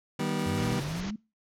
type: chord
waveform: 30% pulse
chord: Eb augmented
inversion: none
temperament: just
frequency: 155.56 / 194.45 / 243.1 Hz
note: Eb3 / G3 / B3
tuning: 0 / -14 / -27 cents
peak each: -30 dBFS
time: 0.19-0.8 s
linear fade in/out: 5 ms
type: noise with tremolo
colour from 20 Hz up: white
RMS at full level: -45 dBFS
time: 0.38-1.01 s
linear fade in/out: 10 ms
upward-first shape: sine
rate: 12 Hz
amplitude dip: 50%
type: exponential sweep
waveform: sine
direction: up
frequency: 86.4 to 222 Hz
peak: -32 dBFS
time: 0.46-1.16 s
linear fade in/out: 5 ms
type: low-pass noise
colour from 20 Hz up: pink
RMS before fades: -39 dBFS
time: 0.57-1.11 s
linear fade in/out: 10 ms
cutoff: 6700 Hz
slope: 96 dB/octave
effects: noise-tail reverb RT60 0.3 s tail -24 dB re dry + low-pass 11000 Hz 12 dB/octave